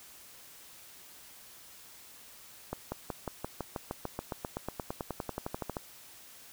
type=accelerating click train; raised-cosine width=1 ms; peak=-20 dBFS; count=26; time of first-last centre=2.73-5.768 s; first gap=190 ms; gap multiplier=0.96; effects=white hiss -53 dBFS RMS until 6.52 s